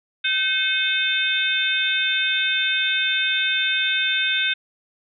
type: harmonic tone with a mistuned harmonic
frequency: 514 Hz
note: C5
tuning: 31 cents flat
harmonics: 3 / 4 / 5 / 6 / 7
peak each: -24 / -29 / -25 / -32 / -22 dBFS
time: 0.24-4.54 s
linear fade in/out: 10 ms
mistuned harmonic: 4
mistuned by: +98 cents
effects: none